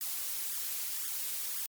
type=noise with flanger; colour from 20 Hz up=blue; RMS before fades=-36 dBFS; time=0.01-1.66 s; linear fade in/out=0 ms; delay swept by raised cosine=0.58 to 6.38 ms; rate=1.9 Hz; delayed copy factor=+0.8; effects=MP3 96 kbps